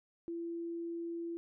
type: tone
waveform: sine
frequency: 337.5 Hz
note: E4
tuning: 41 cents sharp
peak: -37 dBFS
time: 0.28-1.37 s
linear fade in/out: 0 ms
effects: none